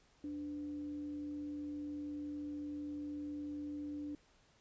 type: tone with frequency modulation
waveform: sine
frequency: 293.7 Hz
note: D4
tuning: in tune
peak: -40 dBFS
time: 0.24-4.15 s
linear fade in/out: 2 ms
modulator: 212 Hz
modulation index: 0.23
effects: pink hiss -69 dBFS RMS until 4.6 s + resampled to 16000 Hz